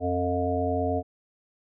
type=harmonic tone; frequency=89.3 Hz; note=F2; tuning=39 cents sharp; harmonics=1 / 3 / 5 / 7 / 8; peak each=-30 / -30 / -30 / -30 / -30 dBFS; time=0-1.03 s; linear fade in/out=50 ms; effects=none